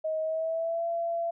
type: tone with pitch glide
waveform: sine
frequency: 631 to 676.3 Hz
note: D#5 to E5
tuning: +24 to +44 cents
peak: -27 dBFS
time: 0.04-1.31 s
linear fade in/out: 10 ms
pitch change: +120 cents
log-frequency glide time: 0.21-0.86 s
effects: none